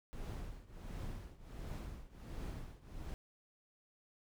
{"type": "noise with tremolo", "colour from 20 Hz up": "brown", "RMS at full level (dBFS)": -42, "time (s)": [0.13, 3.14], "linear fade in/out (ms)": 0, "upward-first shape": "triangle", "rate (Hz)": 1.4, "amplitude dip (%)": 90, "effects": []}